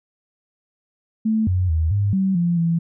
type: tone with pitch steps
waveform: sine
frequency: 219.5 / 91.6 / 80 / 101.3 / 191.6 / 172.5 / 167.3 Hz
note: A3 / F#2 / D#2 / G#2 / G3 / F3 / E3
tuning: -4 / -17 / +49 / -43 / -39 / -21 / +26 cents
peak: -16 dBFS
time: 1.25-2.79 s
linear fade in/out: 10 ms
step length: 220 ms
effects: none